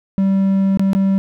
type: tone with dropouts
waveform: triangle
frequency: 193.9 Hz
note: G3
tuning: 19 cents flat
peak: -10 dBFS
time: 0.18-1.18 s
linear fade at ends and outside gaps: 0 ms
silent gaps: 0.773-0.795 / 0.932-0.95 s
effects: none